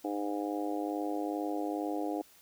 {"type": "harmonic tone", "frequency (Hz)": 102.3, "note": "G#2", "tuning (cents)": -26, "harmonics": [3, 4, 5, 6, 7, 8], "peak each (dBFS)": [-34, -41, -40, -45, -39, -43], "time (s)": [0.04, 2.22], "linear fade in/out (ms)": 10, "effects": ["white hiss -60 dBFS RMS until 2.41 s"]}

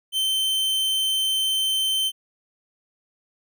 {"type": "tone", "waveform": "45% pulse", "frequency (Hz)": 3097, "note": "G7", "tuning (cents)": -22, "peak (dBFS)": -20, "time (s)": [0.12, 2.12], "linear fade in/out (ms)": 50, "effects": []}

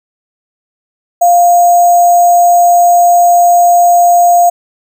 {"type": "tone with sample-and-hold", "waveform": "sine", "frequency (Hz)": 698.5, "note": "F5", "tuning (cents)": 0, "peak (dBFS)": -3, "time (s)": [1.21, 4.5], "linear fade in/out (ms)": 10, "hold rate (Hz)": 7350, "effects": []}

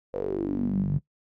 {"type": "tone with band-pass filter sweep", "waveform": "sawtooth", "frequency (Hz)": 48.68, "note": "G1", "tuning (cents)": -11, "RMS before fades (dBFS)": -27, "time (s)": [0.13, 0.99], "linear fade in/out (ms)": 20, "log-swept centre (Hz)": [520, 140], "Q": 8.2, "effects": ["noise-tail reverb RT60 0.1 s tail -17 dB re dry"]}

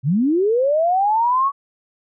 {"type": "linear sweep", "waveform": "sine", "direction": "up", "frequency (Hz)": [119.4, 1131], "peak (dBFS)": -14, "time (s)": [0.03, 1.52], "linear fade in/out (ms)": 50, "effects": []}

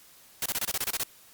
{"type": "noise bursts", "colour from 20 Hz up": "white", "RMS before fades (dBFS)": -29, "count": 10, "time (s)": [0.42, 1.034], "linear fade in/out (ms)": 2, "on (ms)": 38, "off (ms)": 26, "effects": ["white hiss -55 dBFS RMS until 1.33 s", "Opus 48 kbps"]}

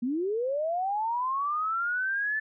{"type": "linear sweep", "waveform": "sine", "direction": "up", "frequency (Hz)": [228.5, 1760], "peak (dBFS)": -26, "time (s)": [0.02, 2.4], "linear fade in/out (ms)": 10, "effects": []}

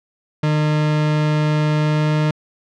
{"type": "tone with pitch glide", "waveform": "40% pulse", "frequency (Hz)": [151.9, 152.78], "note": ["D#3", "D#3"], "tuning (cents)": [-41, -31], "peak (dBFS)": -14, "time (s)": [0.43, 2.31], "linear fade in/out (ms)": 5, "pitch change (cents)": 10, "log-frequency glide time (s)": [1.78, 2.16], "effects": ["low-pass 4000 Hz 12 dB/octave"]}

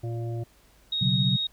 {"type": "harmonic tone", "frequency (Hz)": 116.54, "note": "A#2", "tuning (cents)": 0, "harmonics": [1, 3, 5, 6], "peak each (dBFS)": [-29, -37, -44, -45], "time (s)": [0.03, 0.44], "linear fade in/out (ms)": 10}
{"type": "tone", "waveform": "sine", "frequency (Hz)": 3753, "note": "A#7", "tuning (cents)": 11, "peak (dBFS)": -25, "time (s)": [0.92, 1.47], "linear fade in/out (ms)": 5}
{"type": "chord", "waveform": "sine", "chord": "B suspended second", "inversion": "none", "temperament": "equal", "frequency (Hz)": [123.47, 138.59, 185], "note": ["B2", "C#3", "F#3"], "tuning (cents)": [0, 0, 0], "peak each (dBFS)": [-26, -26, -26], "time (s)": [1.01, 1.37], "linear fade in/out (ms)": 10}
{"effects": ["added 50 Hz sine -60 dBFS peak until 1.52 s", "pink hiss -60 dBFS RMS until 1.52 s"]}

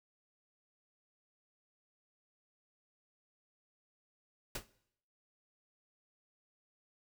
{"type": "noise with exponential decay", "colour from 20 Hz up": "pink", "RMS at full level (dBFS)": -34, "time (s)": [4.55, 4.67], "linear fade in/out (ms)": 5, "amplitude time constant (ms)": 24, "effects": ["noise-tail reverb RT60 0.7 s tail -19 dB re dry"]}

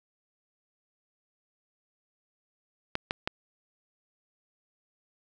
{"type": "clicks", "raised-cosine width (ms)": 0.3, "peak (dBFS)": -12, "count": 3, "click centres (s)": [2.954, 3.109, 3.275], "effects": []}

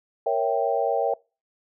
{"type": "chord", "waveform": "sine", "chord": "A# diminished seventh", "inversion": "none", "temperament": "equal", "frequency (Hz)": [466.2, 554.4, 659.3, 784], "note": ["A#4", "C#5", "E5", "G5"], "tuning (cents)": [0, 0, 0, 0], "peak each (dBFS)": -26, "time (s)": [0.26, 1.14], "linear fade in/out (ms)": 5, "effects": ["noise-tail reverb RT60 0.3 s tail -24 dB re dry"]}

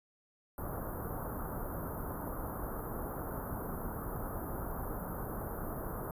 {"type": "band-stop noise", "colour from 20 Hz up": "pink", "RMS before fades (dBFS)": -39, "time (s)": [0.58, 6.11], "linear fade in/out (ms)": 2, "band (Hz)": [1400, 12000], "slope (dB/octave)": 48, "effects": ["resampled to 32000 Hz"]}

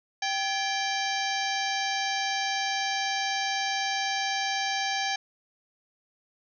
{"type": "harmonic tone with a mistuned harmonic", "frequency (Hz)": 784, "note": "G5", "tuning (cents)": 0, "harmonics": [1, 2, 3, 4, 5, 6, 7, 8], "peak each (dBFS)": [-30, -33, -35, -36, -37, -38, -38, -39], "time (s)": [0.22, 5.16], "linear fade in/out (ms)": 5, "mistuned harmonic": 2, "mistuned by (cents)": 140, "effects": []}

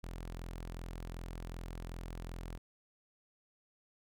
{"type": "tone", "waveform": "sawtooth", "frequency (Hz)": 42.64, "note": "F1", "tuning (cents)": -41, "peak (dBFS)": -38, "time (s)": [0.03, 2.58], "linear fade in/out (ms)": 10, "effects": []}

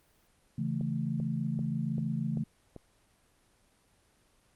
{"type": "chord", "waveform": "sine", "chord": "A major", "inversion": "first", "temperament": "equal", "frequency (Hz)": [138.59, 164.81, 220], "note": ["C#3", "E3", "A3"], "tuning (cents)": [0, 0, 0], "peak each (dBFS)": -34, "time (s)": [0.58, 2.44], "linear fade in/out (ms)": 5}
{"type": "click train", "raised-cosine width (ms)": 2, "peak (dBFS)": -30, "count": 6, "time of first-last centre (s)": [0.81, 2.763], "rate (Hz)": 2.56}
{"effects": ["pink hiss -67 dBFS RMS until 4.55 s", "Opus 24 kbps"]}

